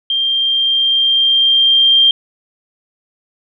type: tone with level ramp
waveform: sine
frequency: 3182 Hz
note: G7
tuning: 25 cents sharp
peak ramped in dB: -13 to -6 dBFS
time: 0.1-2.11 s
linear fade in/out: 2 ms
effects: none